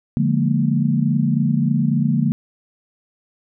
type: chord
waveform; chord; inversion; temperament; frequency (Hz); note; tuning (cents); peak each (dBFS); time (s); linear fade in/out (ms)
sine; Bb dominant seventh; first; just; 145.68 / 174.81 / 209.8 / 233.1; D3 / F3 / Ab3 / Bb3; -14 / +2 / +18 / 0; -19 / -22 / -22 / -20; 0.17-2.32; 0
effects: none